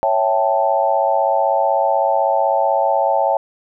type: chord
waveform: sine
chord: A dominant seventh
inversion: first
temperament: equal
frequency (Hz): 554.4 / 659.3 / 784 / 880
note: C#5 / E5 / G5 / A5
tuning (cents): 0 / 0 / 0 / 0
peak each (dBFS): -19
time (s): 0.03-3.37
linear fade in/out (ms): 0
effects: none